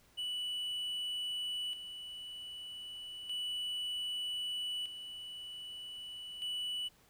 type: tone with tremolo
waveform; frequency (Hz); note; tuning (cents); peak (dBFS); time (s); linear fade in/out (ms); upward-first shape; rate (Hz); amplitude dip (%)
triangle; 2960; F#7; 0; -34; 0.17-6.89; 20; square; 0.32; 60
effects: pink hiss -66 dBFS RMS until 7.09 s